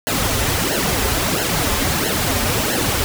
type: noise with flanger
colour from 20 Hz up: pink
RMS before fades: -19 dBFS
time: 0.07-3.04 s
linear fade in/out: 0 ms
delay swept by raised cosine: 0.83 to 6.33 ms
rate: 1.5 Hz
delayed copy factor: -0.8
effects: none